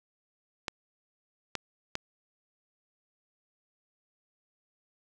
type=clicks; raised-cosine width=0.2 ms; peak=-14 dBFS; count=3; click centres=0.682 / 1.553 / 1.954 s; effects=none